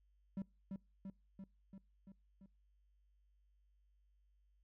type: tone with echo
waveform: triangle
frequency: 193.4 Hz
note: G3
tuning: 23 cents flat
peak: -37 dBFS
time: 0.37-0.42 s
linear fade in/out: 2 ms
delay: 340 ms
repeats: 6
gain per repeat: -3 dB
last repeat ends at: 2.46 s
effects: noise-tail reverb RT60 0.3 s tail -25 dB re dry + added 50 Hz sine -70 dBFS peak until 4.63 s